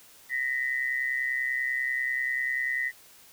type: tone pair together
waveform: sine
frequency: 1860.8 / 1991 Hz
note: A#6 / B6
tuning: -4 / +14 cents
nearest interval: minor second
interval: 118 cents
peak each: -29 / -29 dBFS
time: 0.29-2.92 s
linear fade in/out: 50 ms
effects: white hiss -54 dBFS RMS until 3.32 s